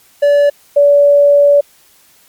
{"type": "tone pair in turn", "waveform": ["triangle", "sine"], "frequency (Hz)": [576, 573.9], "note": ["D5", "D5"], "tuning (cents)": [-34, -40], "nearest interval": "unison", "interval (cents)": 6, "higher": "first", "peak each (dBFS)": -4, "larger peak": "neither", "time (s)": [[0.22, 0.5], [0.76, 1.61]], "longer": "second", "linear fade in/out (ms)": 10, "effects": ["white hiss -48 dBFS RMS until 2.28 s", "MP3 96 kbps"]}